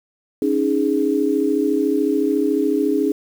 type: chord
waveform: sine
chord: C# suspended second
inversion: none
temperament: equal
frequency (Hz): 277.2 / 311.1 / 415.3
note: C#4 / D#4 / G#4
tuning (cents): 0 / 0 / 0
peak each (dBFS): -20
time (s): 0.42-3.12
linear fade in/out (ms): 2
effects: 7-bit